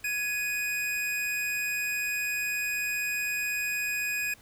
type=tone pair together; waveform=square; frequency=1677.1 / 2489 Hz; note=G#6 / D#7; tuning=+16 / 0 cents; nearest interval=perfect fifth; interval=684 cents; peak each=-35 / -30 dBFS; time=0.04-4.34 s; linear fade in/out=5 ms; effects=pink hiss -56 dBFS RMS until 4.41 s